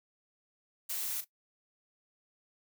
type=noise with echo; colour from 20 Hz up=blue; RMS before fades=-36 dBFS; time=0.89-1.21 s; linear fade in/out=10 ms; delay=37 ms; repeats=1; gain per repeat=-12 dB; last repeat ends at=1.247 s; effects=noise-tail reverb RT60 0.1 s tail -17 dB re dry